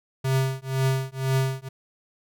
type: tone with tremolo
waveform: square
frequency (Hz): 132.8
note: C3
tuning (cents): +26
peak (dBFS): -19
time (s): 0.24-1.69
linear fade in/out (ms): 10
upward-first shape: triangle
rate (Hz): 2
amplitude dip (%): 100
effects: none